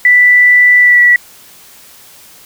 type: tone with pitch glide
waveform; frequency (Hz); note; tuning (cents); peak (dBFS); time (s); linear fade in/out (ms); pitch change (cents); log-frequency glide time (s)
sine; 1975.5 to 1948.3; B6 to B6; 0 to -24; -3; 0.05-1.16; 2; -24; 0.79-1.02
effects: white hiss -39 dBFS RMS until 2.45 s